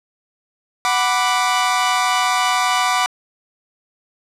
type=chord; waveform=sawtooth; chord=B minor; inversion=second; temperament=equal; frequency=740 / 987.8 / 1174.7 Hz; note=F#5 / B5 / D6; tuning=0 / 0 / 0 cents; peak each=-16 dBFS; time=0.85-3.06 s; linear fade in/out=0 ms; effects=low-pass 9000 Hz 12 dB/octave